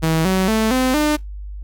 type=tone with pitch steps; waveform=sawtooth; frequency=161.1 / 188.29 / 220.1 / 257.2 / 300.6 Hz; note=E3 / F#3 / A3 / C4 / D4; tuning=-39 / +31 / +1 / -30 / +40 cents; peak=-11 dBFS; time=0.02-1.17 s; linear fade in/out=20 ms; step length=230 ms; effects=added 50 Hz sine -28 dBFS peak until 1.63 s + Opus 48 kbps